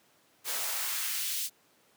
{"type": "noise with high-pass filter sweep", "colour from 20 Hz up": "white", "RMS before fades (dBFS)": -33, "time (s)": [0.44, 1.5], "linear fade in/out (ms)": 50, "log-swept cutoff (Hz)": [380, 4100], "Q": 1, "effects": ["pink hiss -65 dBFS RMS until 1.96 s", "high-pass 200 Hz 12 dB/octave"]}